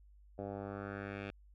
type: tone with low-pass filter sweep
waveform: 10% pulse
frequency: 100 Hz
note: G2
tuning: 35 cents sharp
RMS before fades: -43 dBFS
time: 0.38-1.31 s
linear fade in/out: 10 ms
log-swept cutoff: 650 to 2800 Hz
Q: 2.4
effects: added 50 Hz sine -58 dBFS peak until 1.54 s